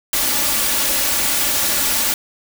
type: noise with comb filter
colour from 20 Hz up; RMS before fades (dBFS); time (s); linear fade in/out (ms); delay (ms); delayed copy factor
white; -18; 0.13-2.14; 2; 3.5; +0.55
effects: none